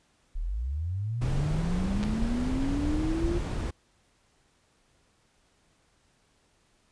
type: linear sweep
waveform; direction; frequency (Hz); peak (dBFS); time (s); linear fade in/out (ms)
sine; up; 31.77 to 349.8; -28; 0.35-3.39; 10
type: noise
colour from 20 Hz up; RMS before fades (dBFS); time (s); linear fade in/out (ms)
brown; -30; 1.21-3.71; 10
type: clicks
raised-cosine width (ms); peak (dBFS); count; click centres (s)
0.2; -20; 2; 2.03 / 2.037
effects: pink hiss -67 dBFS RMS until 6.91 s + resampled to 22050 Hz